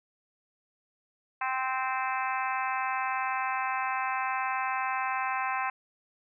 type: harmonic tone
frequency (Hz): 260.5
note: C4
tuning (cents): -7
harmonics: 3 / 4 / 5 / 6 / 7 / 8 / 9 / 10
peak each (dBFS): -33 / -32 / -38 / -37 / -40 / -40 / -43 / -39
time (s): 1.41-5.7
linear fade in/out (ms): 5
effects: none